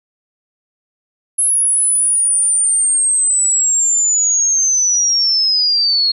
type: linear sweep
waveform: sine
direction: down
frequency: 10690 to 4260 Hz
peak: -11 dBFS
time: 1.38-6.12 s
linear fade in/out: 10 ms
effects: none